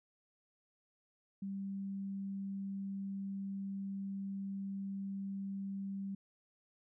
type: tone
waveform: sine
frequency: 196 Hz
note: G3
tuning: in tune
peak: -38 dBFS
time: 1.42-6.15 s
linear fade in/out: 5 ms
effects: none